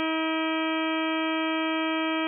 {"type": "harmonic tone with a mistuned harmonic", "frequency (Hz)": 319.3, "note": "D#4", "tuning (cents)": 45, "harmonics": [1, 2, 3, 4, 5, 6, 7, 8, 9, 10], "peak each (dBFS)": [-27, -33, -35, -34, -39, -39, -35, -39, -41, -37], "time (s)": [0, 2.27], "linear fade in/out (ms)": 0, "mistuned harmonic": 7, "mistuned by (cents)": 71, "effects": []}